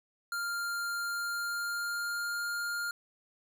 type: tone with pitch glide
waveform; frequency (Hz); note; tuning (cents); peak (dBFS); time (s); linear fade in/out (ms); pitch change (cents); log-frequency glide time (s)
square; 1396.9 to 1407.4; F6 to F6; 0 to +13; -33; 0.32-2.91; 2; +13; 0.95-2.44
effects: none